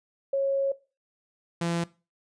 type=tone pair in turn; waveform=sine / sawtooth; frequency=548 / 169.79 Hz; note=C#5 / F3; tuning=-20 / -49 cents; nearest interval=octave + minor sixth; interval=2029 cents; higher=first; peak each=-22 dBFS; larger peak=neither; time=0.33-0.72 / 1.61-1.84 s; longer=first; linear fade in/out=5 ms; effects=noise-tail reverb RT60 0.3 s tail -19 dB re dry + resampled to 22050 Hz